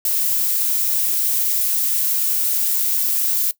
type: noise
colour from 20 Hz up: violet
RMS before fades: -19 dBFS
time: 0.05-3.51 s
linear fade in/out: 2 ms
effects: noise-tail reverb RT60 0.1 s tail -19 dB re dry